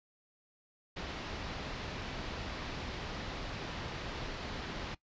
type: low-pass noise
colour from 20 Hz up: pink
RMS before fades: -41 dBFS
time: 0.96-4.95 s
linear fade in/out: 10 ms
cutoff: 4800 Hz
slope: 24 dB/octave
effects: noise-tail reverb RT60 0.1 s tail -19 dB re dry + resampled to 16000 Hz